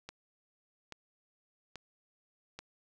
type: click train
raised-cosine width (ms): 0.2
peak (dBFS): -26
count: 4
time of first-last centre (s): 0.09-2.59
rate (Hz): 1.2
effects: none